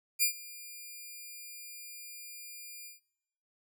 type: tone with ADSR envelope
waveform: 5% pulse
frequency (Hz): 2400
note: D7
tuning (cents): +37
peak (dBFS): -13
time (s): 0.19-3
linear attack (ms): 36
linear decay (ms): 97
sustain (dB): -22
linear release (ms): 140
effects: noise-tail reverb RT60 0.9 s tail -25 dB re dry